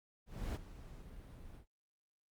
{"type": "noise with ADSR envelope", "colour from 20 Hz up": "brown", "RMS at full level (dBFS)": -37, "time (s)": [0.26, 1.66], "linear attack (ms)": 290, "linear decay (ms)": 25, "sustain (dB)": -15, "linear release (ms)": 100, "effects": ["Opus 48 kbps"]}